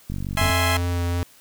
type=click train; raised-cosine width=5 ms; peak=-17 dBFS; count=20; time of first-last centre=0.1-0.498 s; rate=47.7 Hz
type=chord; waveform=15% pulse; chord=E augmented; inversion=none; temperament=equal; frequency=659.3 / 830.6 / 1046.5 Hz; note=E5 / G#5 / B#5; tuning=0 / 0 / 0 cents; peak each=-18 / -19 / -19 dBFS; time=0.37-0.77 s; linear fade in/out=2 ms
type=tone with vibrato; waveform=square; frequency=87.31 Hz; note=F2; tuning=in tune; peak=-22 dBFS; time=0.41-1.23 s; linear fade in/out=0 ms; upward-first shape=sine; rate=2.7 Hz; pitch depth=12 cents each way
effects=white hiss -52 dBFS RMS until 1.4 s